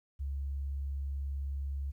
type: tone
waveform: sine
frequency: 69.3 Hz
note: C#2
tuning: in tune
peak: -33 dBFS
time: 0.19-1.92 s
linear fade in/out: 20 ms
effects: 12-bit